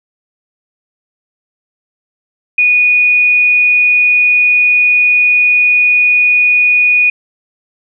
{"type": "tone", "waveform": "sine", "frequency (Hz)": 2465, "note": "D#7", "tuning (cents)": -17, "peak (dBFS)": -6, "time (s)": [2.58, 7.1], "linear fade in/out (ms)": 5, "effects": []}